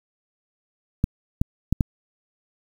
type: clicks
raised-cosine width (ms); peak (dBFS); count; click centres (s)
5; -6; 4; 1.041 / 1.415 / 1.726 / 1.808
effects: 7-bit